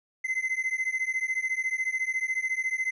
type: beating tone pair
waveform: triangle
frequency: 2049 / 2063 Hz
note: C7 / C7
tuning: -37 / -25 cents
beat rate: 14 Hz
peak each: -28 dBFS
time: 0.24-2.91 s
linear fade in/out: 10 ms
effects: resampled to 24000 Hz